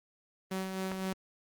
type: tone with tremolo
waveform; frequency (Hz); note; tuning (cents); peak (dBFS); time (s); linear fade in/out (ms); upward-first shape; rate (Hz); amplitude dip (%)
sawtooth; 189.3; F#3; +40; -28; 0.51-1.13; 5; sine; 3.9; 40
type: click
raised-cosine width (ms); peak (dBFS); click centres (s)
0.5; -22; 0.917
effects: Opus 32 kbps